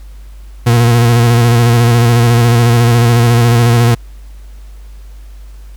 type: tone with vibrato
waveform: 40% pulse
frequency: 118.3 Hz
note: A#2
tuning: 26 cents sharp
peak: -5 dBFS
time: 0.66-3.95 s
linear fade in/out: 10 ms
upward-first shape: square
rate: 14 Hz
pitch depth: 30 cents each way
effects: added 50 Hz sine -29 dBFS peak until 5.76 s + pink hiss -48 dBFS RMS until 5.76 s